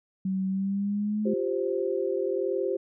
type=tone with pitch glide; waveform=sine; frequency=190 to 213.3 Hz; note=F#3 to G#3; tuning=+46 to +46 cents; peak=-25 dBFS; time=0.25-1.34 s; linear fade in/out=5 ms; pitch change=+200 cents; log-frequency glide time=0.48-1.22 s
type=chord; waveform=sine; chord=F suspended second; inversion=none; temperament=equal with one note detuned; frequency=351 / 392 / 523.3 Hz; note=F4 / G4 / C5; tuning=+9 / 0 / 0 cents; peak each=-31 / -28 / -30 dBFS; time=1.25-2.77 s; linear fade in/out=10 ms
effects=none